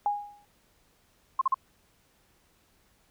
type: tone with exponential decay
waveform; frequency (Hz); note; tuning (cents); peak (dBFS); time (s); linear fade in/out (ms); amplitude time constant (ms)
sine; 822; G#5; -18; -21; 0.06-0.45; 1; 84
type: tone bursts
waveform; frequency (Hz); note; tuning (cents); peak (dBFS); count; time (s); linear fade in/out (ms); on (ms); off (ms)
sine; 1061; C6; +24; -20; 3; 1.39-1.544; 5; 24; 41
effects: pink hiss -66 dBFS RMS until 3.1 s